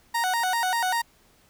30% pulse tone with vibrato, 830.6 Hz, G#5, in tune, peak -20 dBFS, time 0.14-1.02 s, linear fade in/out 10 ms, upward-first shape square, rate 5.1 Hz, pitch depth 200 cents each way, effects pink hiss -60 dBFS RMS until 1.49 s

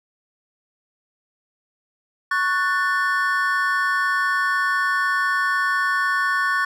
triangle chord, F# minor, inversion second, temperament just, 1110 / 1480 / 1776 Hz, C#6 / F#6 / A6, +2 / 0 / +16 cents, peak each -21 dBFS, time 2.31-6.65 s, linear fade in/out 5 ms, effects none

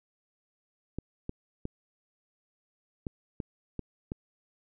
clicks, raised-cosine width 3 ms, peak -21 dBFS, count 7, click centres 0.986 / 1.294 / 1.654 / 3.068 / 3.402 / 3.793 / 4.119 s, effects none

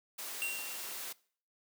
white noise, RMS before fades -42 dBFS, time 0.18-1.13 s, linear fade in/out 10 ms
square tone with exponential decay, 2752 Hz, F7, 26 cents flat, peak -32 dBFS, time 0.42-1.11 s, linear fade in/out 0 ms, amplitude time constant 150 ms
effects noise-tail reverb RT60 0.5 s tail -22 dB re dry + high-pass 300 Hz 12 dB/octave

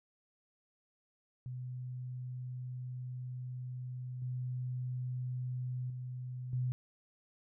sine tone with level steps, 125.9 Hz, B2, 34 cents sharp, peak -39 / -35 / -39 / -31 dBFS, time 1.46-6.72 s, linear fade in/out 0 ms, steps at 4.22 / 5.9 / 6.53 s, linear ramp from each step 2 ms, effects none

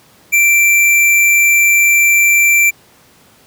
square tone, 2349 Hz, D7, in tune, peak -8 dBFS, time 0.32-2.71 s, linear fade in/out 20 ms, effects pink hiss -47 dBFS RMS until 3.46 s + high-pass 100 Hz 12 dB/octave

